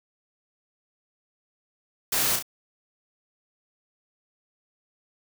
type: noise with echo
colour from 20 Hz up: white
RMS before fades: -25 dBFS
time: 2.12-2.36 s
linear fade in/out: 5 ms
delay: 33 ms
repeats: 2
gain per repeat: -5 dB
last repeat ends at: 2.426 s
effects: none